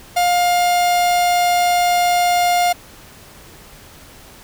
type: tone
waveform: 45% pulse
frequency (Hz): 707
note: F5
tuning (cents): +21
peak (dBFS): -13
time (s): 0.16-2.73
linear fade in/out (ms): 10
effects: pink hiss -42 dBFS RMS until 4.43 s